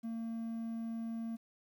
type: tone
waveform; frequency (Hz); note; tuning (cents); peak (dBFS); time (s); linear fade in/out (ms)
triangle; 227.9; A#3; -39; -35; 0.03-1.37; 20
effects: 11-bit

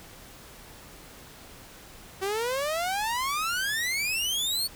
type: exponential sweep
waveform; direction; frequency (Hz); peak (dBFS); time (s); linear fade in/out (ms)
sawtooth; up; 376.2 to 4500; -23; 2.21-4.68; 20
effects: pink hiss -48 dBFS RMS until 4.75 s

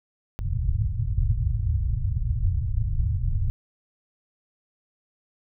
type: low-pass noise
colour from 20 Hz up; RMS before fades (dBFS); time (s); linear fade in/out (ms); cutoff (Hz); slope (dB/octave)
white; -24; 0.39-3.5; 0; 120; 48
effects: none

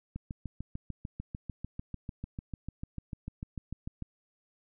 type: click train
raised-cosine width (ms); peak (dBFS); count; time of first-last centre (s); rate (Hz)
5; -25; 27; 0.16-4.023; 6.73
effects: none

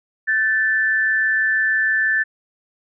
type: tone pair together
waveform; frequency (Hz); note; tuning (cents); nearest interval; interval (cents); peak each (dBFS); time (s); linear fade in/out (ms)
sine; 1534.8 / 1761; G6 / A6; -37 / +1; major second; 238; -23 / -16; 0.27-2.24; 20
effects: none

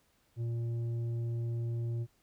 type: tone with tanh clipping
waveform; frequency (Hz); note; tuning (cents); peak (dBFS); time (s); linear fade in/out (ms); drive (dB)
triangle; 117; A#2; +7; -33; 0.36-2.07; 50; 11
effects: pink hiss -71 dBFS RMS until 2.22 s

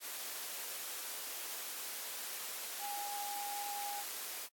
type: tone in noise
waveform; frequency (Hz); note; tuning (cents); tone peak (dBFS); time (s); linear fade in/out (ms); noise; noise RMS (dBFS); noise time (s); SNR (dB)
sine; 815; G#5; -33; -40; 2.79-4.04; 50; white; -43; 0-4.49; 0
effects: high-pass 400 Hz 12 dB/octave + AAC 64 kbps

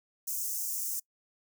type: high-pass noise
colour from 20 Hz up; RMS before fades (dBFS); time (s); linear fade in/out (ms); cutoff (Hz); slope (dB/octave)
white; -34; 0.27-1; 10; 5700; 48
effects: noise-tail reverb RT60 0.1 s tail -25 dB re dry

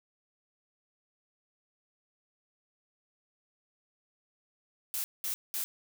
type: noise bursts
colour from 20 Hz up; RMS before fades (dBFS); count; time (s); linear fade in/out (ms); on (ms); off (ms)
blue; -34; 3; 4.94-5.64; 0; 100; 200
effects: none

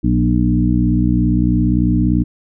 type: harmonic tone with a mistuned harmonic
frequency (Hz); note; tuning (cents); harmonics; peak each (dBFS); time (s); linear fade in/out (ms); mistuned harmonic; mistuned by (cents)
60.3; B1; -41; 1 / 2 / 3 / 4 / 5; -18 / -18 / -18 / -18 / -18; 0.03-2.24; 20; 3; +27
effects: none

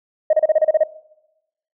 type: tone bursts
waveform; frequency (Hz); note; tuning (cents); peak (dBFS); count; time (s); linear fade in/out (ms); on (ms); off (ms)
sine; 622.3; D#5; 0; -9; 9; 0.3-0.836; 5; 32; 31
effects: noise-tail reverb RT60 0.9 s tail -20 dB re dry + tanh soft clip ceiling -6 dBFS

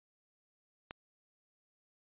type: click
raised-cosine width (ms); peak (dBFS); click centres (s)
0.3; -25; 0.909
effects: resampled to 8000 Hz

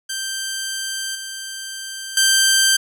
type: tone with level steps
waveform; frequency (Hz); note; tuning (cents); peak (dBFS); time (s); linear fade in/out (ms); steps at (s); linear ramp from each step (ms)
10% pulse; 1568; G6; 0; -15 / -20 / -4; 0.09-2.77; 10; 1.15 / 2.17; 2
effects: none

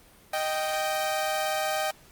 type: tone pair together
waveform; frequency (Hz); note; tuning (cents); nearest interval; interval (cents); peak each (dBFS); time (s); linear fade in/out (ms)
sawtooth; 621.2 / 781; D#5 / G5; -3 / -7; major third; 396; -25; 0.33-1.91; 5
effects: pink hiss -55 dBFS RMS until 2.11 s + Opus 24 kbps

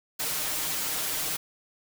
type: noise with comb filter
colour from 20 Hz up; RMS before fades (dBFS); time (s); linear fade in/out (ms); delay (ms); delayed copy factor
white; -30; 0.19-1.37; 10; 6.5; +0.75
effects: none

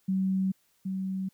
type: tone pair in turn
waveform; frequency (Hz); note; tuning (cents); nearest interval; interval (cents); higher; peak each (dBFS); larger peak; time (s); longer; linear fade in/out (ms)
sine; 190 / 190; F#3 / F#3; +46 / +46; unison; 0; neither; -24 / -29; first; 0.08-0.52 / 0.85-1.29; neither; 10
effects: white hiss -69 dBFS RMS until 1.33 s

